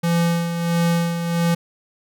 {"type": "tone with tremolo", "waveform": "square", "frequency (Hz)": 169.7, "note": "F3", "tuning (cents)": -49, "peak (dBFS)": -16, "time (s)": [0.03, 1.55], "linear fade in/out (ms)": 10, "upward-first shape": "sine", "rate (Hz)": 1.5, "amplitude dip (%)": 55, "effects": []}